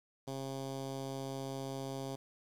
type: tone with notch filter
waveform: 10% pulse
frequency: 135 Hz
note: C#3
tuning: 45 cents flat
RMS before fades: -41 dBFS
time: 0.27-2.16 s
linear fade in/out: 10 ms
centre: 1900 Hz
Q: 0.96
effects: low-pass 10000 Hz 12 dB/octave + 10-bit